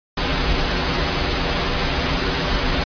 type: noise with comb filter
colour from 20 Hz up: pink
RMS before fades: -20 dBFS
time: 0.17-2.84 s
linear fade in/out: 5 ms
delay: 9.3 ms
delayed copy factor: -0.95
effects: resampled to 11025 Hz